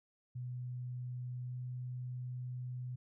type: tone with pitch glide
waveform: sine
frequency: 124.4 to 125.19 Hz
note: B2 to B2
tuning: +13 to +24 cents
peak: -39 dBFS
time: 0.35-2.96 s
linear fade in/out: 10 ms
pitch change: +11 cents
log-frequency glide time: 1.45-1.56 s
effects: none